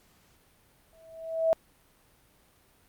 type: tone with exponential growth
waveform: sine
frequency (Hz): 651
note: E5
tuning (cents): -22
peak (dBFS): -18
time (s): 0.93-1.53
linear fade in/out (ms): 0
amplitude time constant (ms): 130
effects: pink hiss -63 dBFS RMS until 2.88 s + Opus 48 kbps